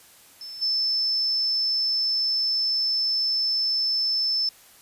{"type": "tone with level steps", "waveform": "sine", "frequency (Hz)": 5274, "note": "E8", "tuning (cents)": 0, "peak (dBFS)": [-35, -21], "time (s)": [0.41, 4.49], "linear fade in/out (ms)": 2, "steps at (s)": 0.61, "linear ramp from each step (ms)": 20, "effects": ["white hiss -52 dBFS RMS until 4.81 s", "resampled to 32000 Hz"]}